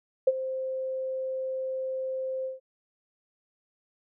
sine tone with ADSR envelope, 523.3 Hz, C5, in tune, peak -15 dBFS, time 0.27-2.6 s, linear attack 7 ms, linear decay 37 ms, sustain -14 dB, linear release 150 ms, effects none

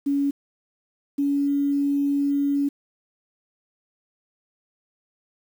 sine tone pair in turn, 281.2 / 282.7 Hz, C#4 / C#4, +25 / +34 cents, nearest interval unison, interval 9 cents, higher second, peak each -19 dBFS, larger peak neither, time 0.06-0.31 / 1.18-2.69 s, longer second, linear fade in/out 10 ms, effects 8-bit

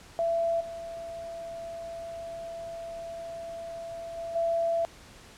sine tone with level steps, 670 Hz, E5, 28 cents sharp, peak -24 / -36 / -33 / -24 dBFS, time 0.19-4.85 s, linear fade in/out 0 ms, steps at 0.6 / 4.17 / 4.35 s, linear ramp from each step 10 ms, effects pink hiss -51 dBFS RMS until 5.37 s + low-pass 9000 Hz 12 dB/octave

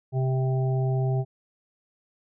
harmonic tone, 130.81 Hz, C3, in tune, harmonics 1 / 3 / 5 / 6, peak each -22 / -32 / -36 / -38 dBFS, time 0.12-1.25 s, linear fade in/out 50 ms, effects none

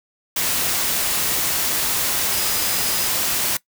sine tone in noise, 5000 Hz, D#8, 8 cents sharp, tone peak -30 dBFS, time 2.32-3.08 s, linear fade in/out 5 ms, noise white, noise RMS -21 dBFS, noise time 0.36-3.57 s, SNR -12 dB, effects noise-tail reverb RT60 0.1 s tail -20 dB re dry

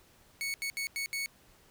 sawtooth tone bursts at uneven times, 2217 Hz, C#7, in tune, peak -29 dBFS, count 5, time 0.41-0.54 / 0.62-0.7 / 0.77-0.87 / 0.96-1.06 / 1.13-1.26 s, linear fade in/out 0 ms, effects pink hiss -62 dBFS RMS until 1.7 s

